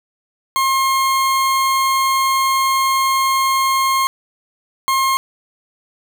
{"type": "tone pair in turn", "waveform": "40% pulse", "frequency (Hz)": [1070, 1070], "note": ["C6", "C6"], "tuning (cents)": [38, 38], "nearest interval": "unison", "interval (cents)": 0, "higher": "neither", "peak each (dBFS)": -13, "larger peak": "neither", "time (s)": [[0.56, 4.07], [4.88, 5.17]], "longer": "first", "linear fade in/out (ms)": 0, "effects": []}